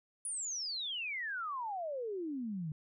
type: exponential sweep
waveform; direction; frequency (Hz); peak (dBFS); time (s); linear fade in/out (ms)
sine; down; 9990 to 146.83; -36; 0.25-2.72; 2
effects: none